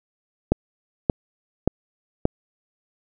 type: click train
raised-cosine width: 2 ms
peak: -3 dBFS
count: 4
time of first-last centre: 0.52-2.254 s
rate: 1.73 Hz
effects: none